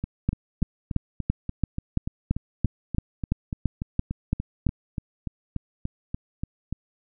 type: two click trains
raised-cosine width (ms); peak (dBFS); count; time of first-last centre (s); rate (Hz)
5; -9 / -16; 14 / 24; 0.29-4.667 / 0.04-6.726; 2.97 / 3.44
effects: none